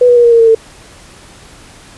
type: tone with pitch steps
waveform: sine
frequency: 493.9 / 486 / 478.2 / 470.5 / 463 / 455.5 / 448.2 Hz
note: B4 / B4 / A#4 / A#4 / A#4 / A#4 / A4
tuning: 0 / -28 / +44 / +16 / -12 / -40 / +32 cents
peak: -3 dBFS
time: 0.01-0.549 s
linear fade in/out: 5 ms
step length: 77 ms
effects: pink hiss -38 dBFS RMS until 1.97 s + resampled to 24000 Hz